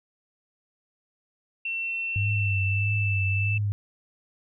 sine tone with pitch glide, 2701 to 2647 Hz, E7 to E7, +42 to +7 cents, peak -27 dBFS, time 1.65-3.58 s, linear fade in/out 5 ms, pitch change -35 cents, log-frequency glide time 2.2-2.89 s
sine tone with vibrato, 100.7 Hz, G2, 47 cents sharp, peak -23 dBFS, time 2.16-3.72 s, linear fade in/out 0 ms, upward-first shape triangle, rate 1.6 Hz, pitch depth 74 cents each way
effects none

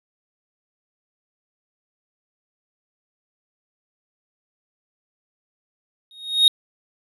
triangle tone with exponential growth, 3735 Hz, A#7, 3 cents sharp, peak -6 dBFS, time 6.11-6.48 s, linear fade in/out 1 ms, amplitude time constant 80 ms, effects resampled to 32000 Hz

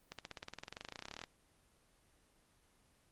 accelerating click train, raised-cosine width 0.2 ms, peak -27 dBFS, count 28, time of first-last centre 0.12-1.239 s, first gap 67 ms, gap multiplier 0.96, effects pink hiss -71 dBFS RMS until 3.11 s + Opus 24 kbps

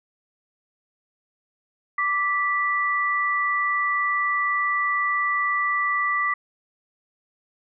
sine tone pair together, 1170.2 / 1968 Hz, D6 / B6, -7 / -7 cents, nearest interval major sixth, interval 900 cents, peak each -23 dBFS, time 1.98-6.34 s, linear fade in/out 5 ms, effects none

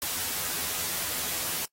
white noise with comb filter, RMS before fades -31 dBFS, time 0.02-1.65 s, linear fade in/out 0 ms, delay 12 ms, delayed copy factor +0.75, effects noise-tail reverb RT60 0.1 s tail -23 dB re dry + AAC 48 kbps

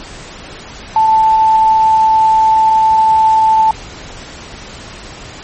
sine tone with quantisation, 880 Hz, A5, in tune, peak -6 dBFS, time 0.96-3.71 s, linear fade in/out 2 ms, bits 6, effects pink hiss -31 dBFS RMS until 5.43 s + MP3 32 kbps

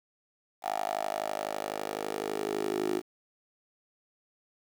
10% pulse tone with high-pass filter sweep, 51.91 Hz, G#1, in tune, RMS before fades -33 dBFS, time 0.62-3.02 s, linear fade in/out 50 ms, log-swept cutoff 740 to 360 Hz, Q 5.6, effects 9-bit

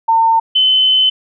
sine tone pair in turn, 905 / 3044 Hz, A5 / F#7, +48 / +48 cents, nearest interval octave + major sixth, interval 2100 cents, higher second, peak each -8 / -8 dBFS, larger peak neither, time 0.08-0.4 / 0.55-1.1 s, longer second, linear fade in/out 10 ms, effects none

